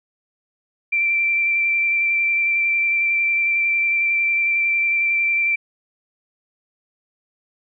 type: tone with vibrato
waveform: sine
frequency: 2349 Hz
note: D7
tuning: in tune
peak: -16 dBFS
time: 0.92-5.56 s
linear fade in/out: 10 ms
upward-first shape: square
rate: 11 Hz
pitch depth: 10 cents each way
effects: none